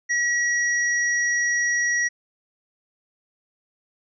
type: tone pair together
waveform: sine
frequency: 1919 / 5740 Hz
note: A#6 / F8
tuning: +50 / +47 cents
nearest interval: octave + perfect fifth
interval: 1897 cents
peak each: -20 / -27 dBFS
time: 0.09-2.09 s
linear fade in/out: 20 ms
effects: none